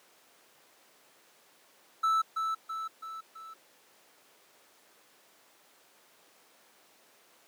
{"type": "tone with echo", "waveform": "triangle", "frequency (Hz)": 1315, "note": "E6", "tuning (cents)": -5, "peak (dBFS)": -22, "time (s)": [2.03, 2.22], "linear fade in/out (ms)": 10, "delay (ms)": 330, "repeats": 4, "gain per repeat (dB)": -5, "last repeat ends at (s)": 3.54, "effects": ["pink hiss -61 dBFS RMS until 7.47 s", "high-pass 400 Hz 12 dB/octave"]}